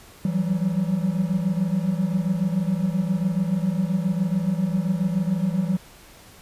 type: tone cluster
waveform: triangle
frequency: 166.7 / 185.6 / 192.9 Hz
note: E3 / F#3 / G3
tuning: +20 / +6 / -28 cents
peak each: -23 dBFS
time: 0.25-5.77 s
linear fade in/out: 2 ms
effects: pink hiss -48 dBFS RMS until 6.41 s + resampled to 32000 Hz